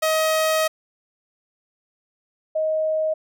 sawtooth / sine tone pair in turn, 632 / 627.6 Hz, D#5 / D#5, +27 / +15 cents, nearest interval unison, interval 12 cents, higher first, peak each -14 / -19 dBFS, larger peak first, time 0.02-0.68 / 2.55-3.14 s, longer first, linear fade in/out 10 ms, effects none

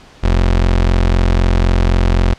30% pulse tone, 43.9 Hz, F1, 10 cents sharp, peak -7 dBFS, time 0.23-2.34 s, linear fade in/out 10 ms, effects pink hiss -42 dBFS RMS until 2.38 s + low-pass 5000 Hz 12 dB/octave

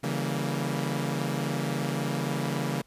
sawtooth chord, C# diminished seventh, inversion none, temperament equal with one note detuned, 141.18 / 164.81 / 196 / 233.1 Hz, C#3 / E3 / G3 / Bb3, +32 / 0 / 0 / 0 cents, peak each -27 / -29 / -32 / -30 dBFS, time 0.03-2.82 s, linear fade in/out 10 ms, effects pink hiss -64 dBFS RMS until 2.86 s + resampled to 32000 Hz

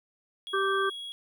triangle tone, 3321 Hz, G#7, 1 cent flat, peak -35 dBFS, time 0.47-1.12 s, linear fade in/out 0 ms
harmonic tone, 390 Hz, G4, 9 cents flat, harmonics 1 / 3 / 4, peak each -28 / -28 / -30 dBFS, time 0.53-0.9 s, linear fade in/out 10 ms
effects none

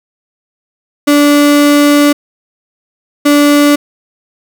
35% pulse tone pair in turn, 290.5 / 290.5 Hz, D4 / D4, -19 / -19 cents, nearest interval unison, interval 0 cents, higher neither, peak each -3 dBFS, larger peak neither, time 1.07-2.13 / 3.25-3.76 s, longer first, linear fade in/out 10 ms, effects none

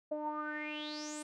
sawtooth tone with low-pass filter sweep, 301.5 Hz, D4, 46 cents sharp, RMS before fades -40 dBFS, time 0.11-1.23 s, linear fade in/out 10 ms, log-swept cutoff 620 to 9000 Hz, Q 9.5, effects none

